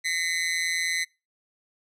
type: tone with amplitude modulation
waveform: sawtooth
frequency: 2025 Hz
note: B6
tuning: 43 cents sharp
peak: -17 dBFS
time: 0.04-1.05 s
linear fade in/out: 20 ms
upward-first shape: sine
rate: 169 Hz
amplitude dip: 90%
effects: noise-tail reverb RT60 0.3 s tail -26 dB re dry + low-pass 10000 Hz 12 dB/octave